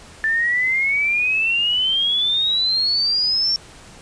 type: exponential sweep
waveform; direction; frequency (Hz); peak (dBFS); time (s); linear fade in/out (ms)
sine; up; 1760 to 5500; -16; 0.24-3.56; 0
effects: pink hiss -43 dBFS RMS until 4.01 s + resampled to 22050 Hz